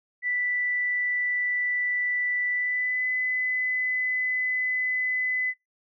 sine tone with pitch glide, 1975.5 to 2011 Hz, B6 to B6, 0 to +31 cents, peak -24 dBFS, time 0.22-5.54 s, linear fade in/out 50 ms, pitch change +31 cents, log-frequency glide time 2.51-3.06 s, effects noise-tail reverb RT60 0.2 s tail -23 dB re dry

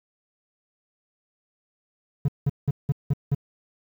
triangle tone bursts, 141.3 Hz, C#3, 34 cents sharp, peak -16 dBFS, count 6, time 2.25-3.348 s, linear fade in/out 5 ms, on 33 ms, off 180 ms, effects 9-bit

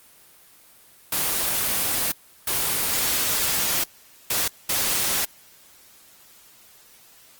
white noise bursts at uneven times, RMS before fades -23 dBFS, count 4, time 1.12-2.12 / 2.47-3.84 / 4.3-4.48 / 4.69-5.25 s, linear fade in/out 5 ms, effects white hiss -52 dBFS RMS until 7.39 s + Opus 24 kbps

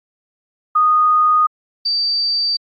sine tone pair in turn, 1237 / 4642 Hz, D#6 / D8, -10 / -21 cents, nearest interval octave + major seventh, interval 2289 cents, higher second, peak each -10 / -15 dBFS, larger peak first, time 0.75-1.47 / 1.85-2.57 s, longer neither, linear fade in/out 10 ms, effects AAC 48 kbps

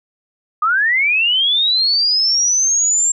sine linear sweep, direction up, 1200 to 7459 Hz, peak -12 dBFS, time 0.62-3.12 s, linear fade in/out 5 ms, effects none

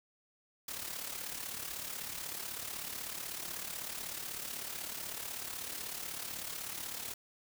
white noise with amplitude modulation, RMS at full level -39 dBFS, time 0.68-7.14 s, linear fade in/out 5 ms, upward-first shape sine, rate 36.1 Hz, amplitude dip 60%, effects none

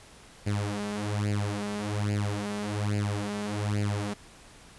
sawtooth tone with flanger, 103.3 Hz, G#2, 9 cents flat, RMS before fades -30 dBFS, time 0.46-4.14 s, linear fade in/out 10 ms, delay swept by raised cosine 0.42 to 5.12 ms, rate 1.2 Hz, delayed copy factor +0.85, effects pink hiss -52 dBFS RMS until 4.78 s + resampled to 24000 Hz

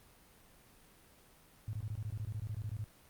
sine tone bursts, 106.8 Hz, G#2, 49 cents sharp, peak -36 dBFS, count 16, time 1.68-2.841 s, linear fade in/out 0 ms, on 51 ms, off 23 ms, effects pink hiss -62 dBFS RMS until 3.09 s + Opus 32 kbps

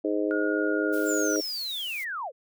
harmonic tone, 103.83 Hz, G#2, in tune, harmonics 3 / 4 / 5 / 6, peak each -27 / -29 / -31 / -33 dBFS, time 0.04-1.41 s, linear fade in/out 10 ms
sine tone with pitch glide, 1437 to 1423.8 Hz, F6 to F6, +49 to +33 cents, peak -30 dBFS, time 0.31-1.36 s, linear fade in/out 0 ms, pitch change -16 cents, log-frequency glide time 0.5-1.03 s
blue noise, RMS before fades -43 dBFS, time 0.92-2.05 s, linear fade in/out 20 ms
sine linear sweep, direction down, 7459 to 446 Hz, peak -30 dBFS, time 1.05-2.32 s, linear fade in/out 50 ms
effects none

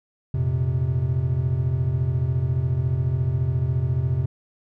triangle chord, F suspended fourth, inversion none, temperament equal, 87.31 / 116.54 / 130.81 Hz, F2 / Bb2 / C3, 0 / 0 / 0 cents, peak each -24 / -25 / -20 dBFS, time 0.34-4.26 s, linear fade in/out 5 ms, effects none

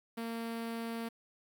sawtooth tone with notch filter, 229.6 Hz, A#3, 26 cents flat, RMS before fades -39 dBFS, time 0.17-1.09 s, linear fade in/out 10 ms, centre 6600 Hz, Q 1.5, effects 10-bit

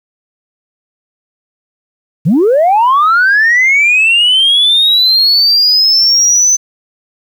sine linear sweep, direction up, 130.81 to 6150 Hz, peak -4 dBFS, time 2.25-6.57 s, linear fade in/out 20 ms, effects tanh soft clip ceiling -3 dBFS + 7-bit

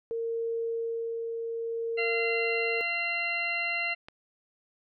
sine tone with tremolo, 459.2 Hz, A#4, 26 cents flat, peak -28 dBFS, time 0.11-2.81 s, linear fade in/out 0 ms, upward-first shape sine, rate 0.6 Hz, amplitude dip 30%
harmonic tone, 688 Hz, F5, 26 cents flat, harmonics 1 / 2 / 3 / 4 / 6, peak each -38 / -41 / -31 / -31 / -41 dBFS, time 1.97-3.95 s, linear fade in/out 20 ms
click, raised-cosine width 0.3 ms, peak -28 dBFS, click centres 4.085 s
effects none

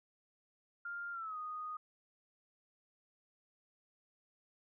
sine tone with pitch glide, 1400 to 1240.1 Hz, F6 to D#6, +4 to -6 cents, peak -40 dBFS, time 0.85-1.77 s, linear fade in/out 5 ms, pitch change -210 cents, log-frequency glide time 1.12-1.37 s, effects none

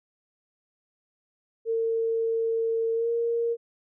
sine tone with pitch glide, 454.1 to 466.1 Hz, A#4 to A#4, -45 to 0 cents, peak -23 dBFS, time 1.65-3.57 s, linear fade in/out 50 ms, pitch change +45 cents, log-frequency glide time 2.94-3.09 s, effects none

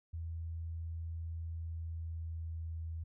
sine tone with pitch glide, 82.41 to 81.56 Hz, E2 to E2, 0 to -18 cents, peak -38 dBFS, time 0.13-3.04 s, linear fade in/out 10 ms, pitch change -18 cents, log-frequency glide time 1.49-2.82 s, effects none

